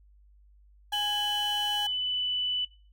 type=tone; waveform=35% pulse; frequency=828 Hz; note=G#5; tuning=5 cents flat; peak=-30 dBFS; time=0.92-1.87 s; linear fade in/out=5 ms
type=tone with pitch glide; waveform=sine; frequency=3009 to 2985 Hz; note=F#7 to F#7; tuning=+28 to +15 cents; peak=-27 dBFS; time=0.93-2.65 s; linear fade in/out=5 ms; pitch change=-13 cents; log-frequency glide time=1.58-2.29 s
effects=noise-tail reverb RT60 0.4 s tail -20 dB re dry + added 50 Hz sine -55 dBFS peak until 2.92 s